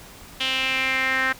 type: tone with band-pass filter sweep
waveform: sawtooth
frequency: 262.7 Hz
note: C4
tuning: 7 cents sharp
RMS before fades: -23 dBFS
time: 0.4-1.33 s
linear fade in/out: 10 ms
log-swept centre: 3100 to 1700 Hz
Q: 4.2
effects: pink hiss -44 dBFS RMS until 1.39 s